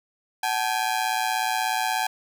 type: ring-modulated tone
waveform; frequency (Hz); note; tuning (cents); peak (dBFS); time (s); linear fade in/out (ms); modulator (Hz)
sawtooth; 810; G#5; -43; -16; 0.43-2.07; 5; 58.3
effects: none